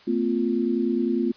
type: tone cluster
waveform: sine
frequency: 225.6 / 255.5 / 348.5 Hz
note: A3 / C4 / F4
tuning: +44 / -41 / -4 cents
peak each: -25 dBFS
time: 0.07-1.32 s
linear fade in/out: 10 ms
effects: white hiss -52 dBFS RMS until 1.36 s + resampled to 11025 Hz